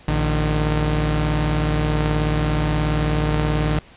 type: tone pair together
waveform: sawtooth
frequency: 56.83 / 151.8 Hz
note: A#1 / D#3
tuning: -43 / -42 cents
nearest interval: octave + perfect fourth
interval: 1701 cents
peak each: -17 / -16 dBFS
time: 0.08-3.79 s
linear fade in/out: 0 ms
effects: pink hiss -47 dBFS RMS until 3.96 s + resampled to 8000 Hz